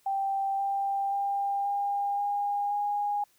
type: tone with pitch steps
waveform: sine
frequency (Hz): 784 / 791.3 / 798.6 / 806 / 813.5 / 821.1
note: G5 / G5 / G5 / G5 / G#5 / G#5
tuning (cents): 0 / +16 / +32 / +48 / -36 / -20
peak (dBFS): -26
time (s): 0.06-3.24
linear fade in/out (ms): 5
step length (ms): 530
effects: white hiss -66 dBFS RMS until 3.38 s